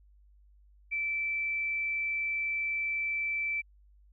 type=tone; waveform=sine; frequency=2326 Hz; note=D7; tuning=17 cents flat; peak=-29 dBFS; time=0.91-3.62 s; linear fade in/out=20 ms; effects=added 50 Hz sine -57 dBFS peak until 4.12 s